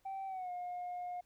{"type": "tone with pitch glide", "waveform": "sine", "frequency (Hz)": [775, 714.8], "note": ["G5", "F5"], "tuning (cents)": [-20, 40], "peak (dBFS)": -37, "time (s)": [0.05, 1.21], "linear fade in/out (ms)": 10, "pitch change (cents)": -140, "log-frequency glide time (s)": [0.27, 0.51], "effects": ["tanh soft clip ceiling -37 dBFS", "pink hiss -75 dBFS RMS until 1.25 s"]}